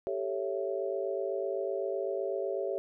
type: chord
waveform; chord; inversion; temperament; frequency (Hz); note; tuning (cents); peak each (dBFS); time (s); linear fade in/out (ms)
sine; A dominant seventh; third; equal with one note detuned; 392 / 440 / 554.4 / 662.7; G4 / A4 / C#5 / E5; 0 / 0 / 0 / +9; -34 / -38 / -35 / -38; 0.07-2.78; 0
effects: none